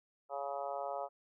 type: harmonic tone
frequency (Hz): 140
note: C#3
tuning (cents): +18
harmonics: 3 / 4 / 5 / 6 / 7 / 8 / 9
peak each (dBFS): -49 / -41 / -41 / -44 / -47 / -53 / -48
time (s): 0.29-1.09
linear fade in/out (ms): 50
effects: none